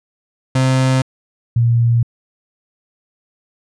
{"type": "tone pair in turn", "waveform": ["35% pulse", "sine"], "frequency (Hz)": [130.81, 117.53], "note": ["C3", "A#2"], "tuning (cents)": [0, 15], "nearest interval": "major second", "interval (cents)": 185, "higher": "first", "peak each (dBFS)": -10, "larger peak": "neither", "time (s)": [[0.55, 1.02], [1.56, 2.03]], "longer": "neither", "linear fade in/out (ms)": 5, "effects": ["resampled to 22050 Hz"]}